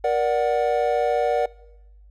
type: chord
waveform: triangle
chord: Bb augmented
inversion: none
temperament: equal with one note detuned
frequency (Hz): 473.2 / 587.3 / 740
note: Bb4 / D5 / F#5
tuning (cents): +26 / 0 / 0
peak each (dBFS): -21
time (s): 0.04-1.46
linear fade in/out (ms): 5
effects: noise-tail reverb RT60 1.0 s tail -23 dB re dry + added 50 Hz sine -46 dBFS peak until 2.1 s